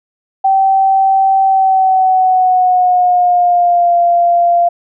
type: tone with pitch glide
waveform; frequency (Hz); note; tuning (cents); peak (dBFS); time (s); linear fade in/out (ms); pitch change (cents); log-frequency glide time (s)
sine; 773 to 692.7; G5 to F5; -24 to -14; -7; 0.44-4.69; 10; -190; 1.44-3.96
effects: none